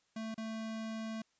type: tone with dropouts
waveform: square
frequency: 221.7 Hz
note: A3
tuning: 13 cents sharp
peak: -39 dBFS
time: 0.16-1.22 s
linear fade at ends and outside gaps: 5 ms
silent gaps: 0.344-0.378 s
effects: white hiss -75 dBFS RMS until 1.39 s + resampled to 16000 Hz